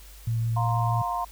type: tone with vibrato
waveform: sine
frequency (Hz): 114.7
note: A#2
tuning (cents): -28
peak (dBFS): -23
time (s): 0.27-1.02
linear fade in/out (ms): 5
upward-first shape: triangle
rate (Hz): 6.3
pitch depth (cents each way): 10
type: chord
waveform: sine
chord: F suspended fourth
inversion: none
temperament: equal with one note detuned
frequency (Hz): 707 / 932.3 / 1046.5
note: F5 / Bb5 / C6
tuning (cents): +21 / 0 / 0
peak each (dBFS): -30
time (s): 0.56-1.25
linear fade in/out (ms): 10
effects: added 50 Hz sine -45 dBFS peak until 1.31 s + white hiss -51 dBFS RMS until 1.31 s